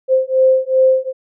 sine beating tone pair, 521 / 523.6 Hz, C5 / C5, -7 / +1 cents, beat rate 2.6 Hz, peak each -13 / -13 dBFS, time 0.08-1.13 s, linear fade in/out 50 ms, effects none

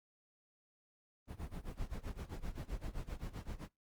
brown noise with tremolo, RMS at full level -40 dBFS, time 1.27-3.69 s, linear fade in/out 50 ms, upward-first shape sine, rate 7.7 Hz, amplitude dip 90%, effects noise-tail reverb RT60 0.2 s tail -22 dB re dry + Opus 32 kbps

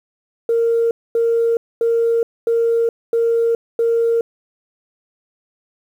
sine tone bursts, 462.6 Hz, A#4, 13 cents flat, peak -12 dBFS, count 6, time 0.49-4.21 s, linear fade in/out 2 ms, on 420 ms, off 240 ms, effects tanh soft clip ceiling -9 dBFS + 8-bit

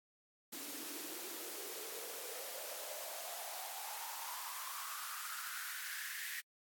white noise with high-pass filter sweep, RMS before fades -45 dBFS, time 0.52-6.41 s, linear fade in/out 10 ms, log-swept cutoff 270 to 1900 Hz, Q 6.5, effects AAC 64 kbps

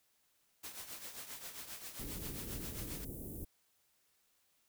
white noise with tremolo, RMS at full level -45 dBFS, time 0.63-3.05 s, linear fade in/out 10 ms, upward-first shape triangle, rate 7.5 Hz, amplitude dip 70%
pink band-stop noise, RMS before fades -45 dBFS, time 1.99-3.45 s, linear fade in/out 10 ms, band 440 to 11000 Hz, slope 24 dB/octave
effects white hiss -75 dBFS RMS until 4.68 s

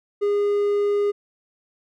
triangle tone, 409 Hz, G#4, 26 cents flat, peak -16 dBFS, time 0.21-1.12 s, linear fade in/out 20 ms, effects none

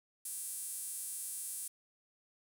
sawtooth tone with high-pass filter, 392 Hz, G4, in tune, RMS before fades -42 dBFS, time 0.25-1.68 s, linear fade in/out 5 ms, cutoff 9500 Hz, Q 3.3, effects 11-bit

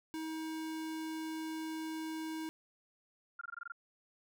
square tone, 317.9 Hz, D#4, 37 cents sharp, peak -39 dBFS, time 0.14-2.49 s, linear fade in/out 0 ms
sine tone bursts, 1396.9 Hz, F6, in tune, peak -40 dBFS, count 8, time 3.39-3.721 s, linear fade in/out 5 ms, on 23 ms, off 21 ms
effects none

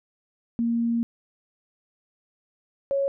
sine tone pair in turn, 233.1 / 553 Hz, A#3 / C#5, 0 / -4 cents, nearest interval octave + minor third, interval 1496 cents, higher second, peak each -21 / -21 dBFS, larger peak neither, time 0.59-1.03 / 2.91-3.08 s, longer first, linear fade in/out 0 ms, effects none

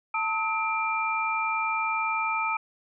sine tone cluster, 890 / 1279 / 2371 Hz, A5 / D#6 / D7, +20 / +47 / +16 cents, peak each -29 dBFS, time 0.14-2.57 s, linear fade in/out 5 ms, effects none

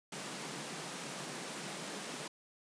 pink high-pass noise, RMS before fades -43 dBFS, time 0.12-2.28 s, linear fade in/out 5 ms, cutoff 140 Hz, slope 96 dB/octave, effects resampled to 22050 Hz

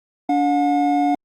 triangle tone pair together, 288.5 / 721 Hz, D4 / F#5, -31 / -45 cents, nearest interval octave + major third, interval 1586 cents, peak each -16 dBFS, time 0.29-1.15 s, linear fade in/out 5 ms, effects Opus 32 kbps

